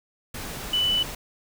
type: tone in noise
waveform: sine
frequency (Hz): 2983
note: F#7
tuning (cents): +13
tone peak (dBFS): -20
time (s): 0.73-1.03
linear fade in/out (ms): 5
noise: pink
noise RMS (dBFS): -35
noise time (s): 0.34-1.15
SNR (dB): +12
effects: none